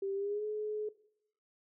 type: tone with pitch glide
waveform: sine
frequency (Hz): 392 to 425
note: G4 to G#4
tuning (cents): 0 to +40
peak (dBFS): -33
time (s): 0.02-0.89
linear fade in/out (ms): 5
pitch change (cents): +140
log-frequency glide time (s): 0.14-0.45
effects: noise-tail reverb RT60 0.7 s tail -18 dB re dry